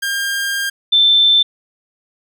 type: tone pair in turn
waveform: sawtooth / sine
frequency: 1605 / 3546 Hz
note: G6 / A7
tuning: +40 / +13 cents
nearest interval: octave + major second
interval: 1373 cents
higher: second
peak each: -14 / -8 dBFS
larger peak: second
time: 0.02-0.7 / 0.92-1.43 s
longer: first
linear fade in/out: 10 ms
effects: none